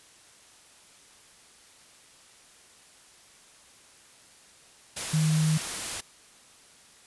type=tone in noise; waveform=sine; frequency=156.3 Hz; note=D#3; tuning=8 cents sharp; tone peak=-21 dBFS; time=5.13-5.58 s; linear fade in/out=10 ms; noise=white; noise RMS=-33 dBFS; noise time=4.96-6.01 s; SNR=+9 dB; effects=white hiss -55 dBFS RMS until 7.06 s + resampled to 24000 Hz